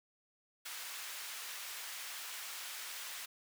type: high-pass noise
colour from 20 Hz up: pink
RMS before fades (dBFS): -45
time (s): 0.65-3.26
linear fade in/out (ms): 10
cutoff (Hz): 1500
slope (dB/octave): 12
effects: none